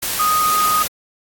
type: tone in noise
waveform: sine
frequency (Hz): 1244.5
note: D#6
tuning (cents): 0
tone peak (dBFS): -14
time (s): 0.19-0.83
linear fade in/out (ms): 10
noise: white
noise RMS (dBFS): -22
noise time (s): 0.02-0.88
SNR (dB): +5
effects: AAC 64 kbps